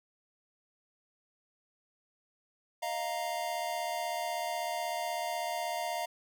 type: chord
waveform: square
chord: Eb suspended second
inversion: none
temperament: equal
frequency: 622.3 / 698.5 / 932.3 Hz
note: Eb5 / F5 / Bb5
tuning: 0 / 0 / 0 cents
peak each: -40 / -36 / -39 dBFS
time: 2.82-6.06 s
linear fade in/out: 10 ms
effects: none